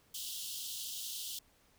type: high-pass noise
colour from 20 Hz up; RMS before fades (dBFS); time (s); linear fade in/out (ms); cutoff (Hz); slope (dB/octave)
pink; -42; 0.14-1.39; 5; 2900; 96
effects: pink hiss -68 dBFS RMS until 1.78 s